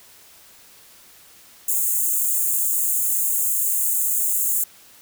white high-pass noise, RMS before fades -21 dBFS, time 1.68-4.64 s, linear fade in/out 5 ms, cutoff 6700 Hz, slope 96 dB/octave, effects white hiss -49 dBFS RMS until 5.01 s

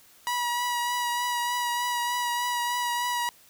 sawtooth tone with vibrato, 968 Hz, B5, 35 cents flat, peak -22 dBFS, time 0.27-3.29 s, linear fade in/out 0 ms, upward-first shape triangle, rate 3.3 Hz, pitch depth 21 cents each way, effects white hiss -56 dBFS RMS until 3.49 s

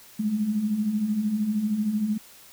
sine beating tone pair, 201.1 / 214.1 Hz, G3 / A3, +44 / -47 cents, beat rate 13 Hz, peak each -31 / -23 dBFS, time 0.19-2.18 s, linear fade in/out 10 ms, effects white hiss -50 dBFS RMS until 2.52 s

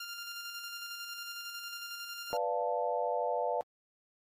15% pulse tone with tremolo, 1396.9 Hz, F6, in tune, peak -33 dBFS, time 0-2.37 s, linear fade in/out 5 ms, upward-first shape square, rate 11 Hz, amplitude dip 30%
sine chord, B half-diminished seventh, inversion none, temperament equal, 493.9 / 587.3 / 698.5 / 880 Hz, B4 / D5 / F5 / A5, 0 / 0 / 0 / 0 cents, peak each -35 / -35 / -35 / -36 dBFS, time 2.33-3.61 s, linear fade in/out 0 ms
effects AAC 48 kbps

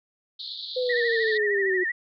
white band-pass noise, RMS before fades -36 dBFS, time 0.39-1.38 s, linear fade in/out 10 ms, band 3500 to 4400 Hz, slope 96 dB/octave
sine linear sweep, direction down, 510 to 362.2 Hz, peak -23 dBFS, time 0.76-1.84 s, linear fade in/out 10 ms
sine tone with vibrato, 1864.7 Hz, A#6, in tune, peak -24 dBFS, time 0.89-1.92 s, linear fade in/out 10 ms, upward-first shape sine, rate 13 Hz, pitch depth 83 cents each way
effects none

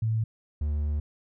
sine / triangle tone pair in turn, 111.2 / 74.22 Hz, A2 / D2, +19 / +19 cents, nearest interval perfect fifth, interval 700 cents, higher first, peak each -23 dBFS, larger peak neither, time 0.02-0.24 / 0.61-1 s, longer second, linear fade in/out 5 ms, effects none

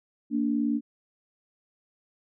sine tone pair together, 230.9 / 290.7 Hz, A#3 / D4, -16 / -18 cents, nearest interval major third, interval 398 cents, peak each -26 dBFS, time 0.3-0.81 s, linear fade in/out 50 ms, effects none

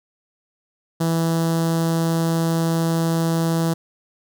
sawtooth tone with notch filter, 164.81 Hz, E3, in tune, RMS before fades -20 dBFS, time 1-3.74 s, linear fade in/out 10 ms, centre 2300 Hz, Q 0.9, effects none

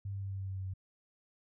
sine tone with pitch steps, 99 / 98.32 / 97.64 / 96.96 / 96.29 / 95.63 / 94.97 / 94.31 Hz, G2 / G2 / G2 / G2 / G2 / G2 / F#2 / F#2, +18 / +6 / -6 / -18 / -30 / -42 / +46 / +34 cents, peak -36 dBFS, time 0.05-0.738 s, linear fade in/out 5 ms, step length 86 ms, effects none

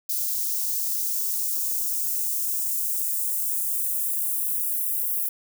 violet noise with high-pass filter sweep, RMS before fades -26 dBFS, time 0.09-5.29 s, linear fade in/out 5 ms, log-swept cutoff 4800 to 11000 Hz, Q 1.3, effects none

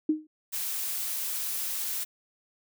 sine tone with exponential decay, 309.4 Hz, D#4, 10 cents flat, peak -18 dBFS, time 0.09-0.27 s, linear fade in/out 5 ms, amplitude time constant 39 ms
blue noise, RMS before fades -32 dBFS, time 0.52-2.05 s, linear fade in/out 20 ms
effects none

